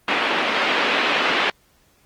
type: band-pass noise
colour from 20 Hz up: white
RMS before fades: -20 dBFS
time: 0.08-1.5 s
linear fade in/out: 2 ms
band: 230 to 3000 Hz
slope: 24 dB/octave
effects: pink hiss -59 dBFS RMS until 2.05 s + Opus 24 kbps